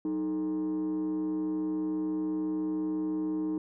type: tone with frequency modulation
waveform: sine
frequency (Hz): 311.1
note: D#4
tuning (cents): 0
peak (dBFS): -26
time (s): 0.05-3.58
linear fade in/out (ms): 2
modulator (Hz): 126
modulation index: 0.43
effects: tanh soft clip ceiling -27 dBFS